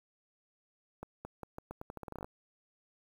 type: accelerating click train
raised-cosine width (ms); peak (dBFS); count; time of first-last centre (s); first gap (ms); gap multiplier
1; -28; 16; 1.03-2.245; 220; 0.83
effects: 9-bit